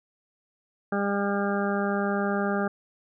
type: harmonic tone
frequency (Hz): 200.8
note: G3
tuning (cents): +42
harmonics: 1 / 2 / 3 / 4 / 6 / 7 / 8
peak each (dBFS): -27 / -30 / -32 / -33 / -35 / -35 / -36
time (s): 0.92-2.68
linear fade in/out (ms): 5
effects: none